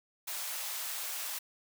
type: high-pass noise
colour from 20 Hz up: white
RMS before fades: -38 dBFS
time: 0.27-1.39 s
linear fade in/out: 10 ms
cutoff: 600 Hz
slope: 24 dB/octave
effects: none